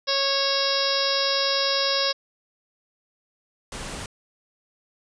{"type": "harmonic tone", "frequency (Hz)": 550, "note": "C#5", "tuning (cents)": -14, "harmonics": [1, 2, 3, 4, 5, 6, 7, 8, 9, 10], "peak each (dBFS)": [-27, -30, -32, -36, -34, -32, -28, -33, -27, -29], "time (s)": [0.07, 2.13], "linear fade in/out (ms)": 20}
{"type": "noise", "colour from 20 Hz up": "pink", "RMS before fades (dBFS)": -34, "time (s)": [3.72, 4.06], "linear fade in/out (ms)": 2}
{"effects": ["resampled to 22050 Hz"]}